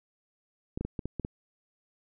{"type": "clicks", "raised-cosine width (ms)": 3, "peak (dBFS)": -20, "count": 7, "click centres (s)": [0.775, 0.81, 0.85, 0.992, 1.056, 1.197, 1.249], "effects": []}